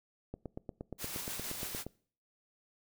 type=click train; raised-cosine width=2 ms; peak=-27 dBFS; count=14; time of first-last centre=0.34-1.866 s; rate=8.52 Hz
type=noise with tremolo; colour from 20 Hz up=white; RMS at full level=-40 dBFS; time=0.98-1.85 s; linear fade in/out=50 ms; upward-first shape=square; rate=6.5 Hz; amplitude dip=25%
effects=noise-tail reverb RT60 0.5 s tail -23 dB re dry